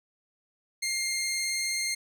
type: tone with vibrato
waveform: 15% pulse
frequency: 2118 Hz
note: C7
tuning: 21 cents sharp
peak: -21 dBFS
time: 0.82-1.95 s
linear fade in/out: 10 ms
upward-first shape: triangle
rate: 19 Hz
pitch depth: 13 cents each way
effects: none